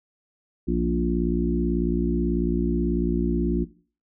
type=harmonic tone with a mistuned harmonic; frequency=58.27 Hz; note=A#1; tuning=in tune; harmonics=1 / 3 / 4 / 5 / 6; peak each=-27 / -27 / -27 / -27 / -27 dBFS; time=0.67-3.65 s; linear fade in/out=20 ms; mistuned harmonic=3; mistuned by=-16 cents; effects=noise-tail reverb RT60 0.4 s tail -17 dB re dry